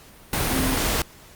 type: tone in noise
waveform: sine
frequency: 261.6 Hz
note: C4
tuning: in tune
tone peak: -25 dBFS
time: 0.51-0.75 s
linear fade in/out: 2 ms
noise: pink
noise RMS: -23 dBFS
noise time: 0.33-1.02 s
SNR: -5 dB
effects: pink hiss -48 dBFS RMS until 1.35 s + Opus 48 kbps